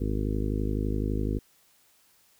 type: harmonic tone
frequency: 51.9 Hz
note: G#1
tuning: in tune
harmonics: 1 / 2 / 3 / 4 / 5 / 6 / 7 / 8 / 9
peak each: -29 / -32 / -38 / -36 / -34 / -38 / -37 / -41 / -41 dBFS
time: 0-1.39 s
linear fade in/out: 10 ms
effects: white hiss -63 dBFS RMS until 2.39 s